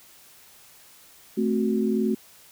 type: chord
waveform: sine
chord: F# diminished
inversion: first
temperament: equal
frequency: 220 / 261.6 / 370 Hz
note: A3 / C4 / F#4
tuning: 0 / 0 / 0 cents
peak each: -23 / -28 / -26 dBFS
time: 1.37-2.15 s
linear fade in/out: 10 ms
effects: white hiss -52 dBFS RMS until 2.51 s